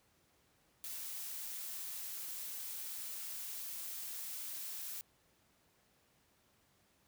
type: noise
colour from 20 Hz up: blue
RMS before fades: -44 dBFS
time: 0.84-5.01 s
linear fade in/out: 0 ms
effects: pink hiss -72 dBFS RMS until 7.07 s + high-pass 60 Hz 12 dB/octave